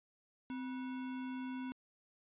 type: tone with sample-and-hold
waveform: sine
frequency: 257.8 Hz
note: C4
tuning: 26 cents flat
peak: -39 dBFS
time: 0.5-1.72 s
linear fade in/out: 0 ms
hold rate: 1225 Hz
effects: resampled to 8000 Hz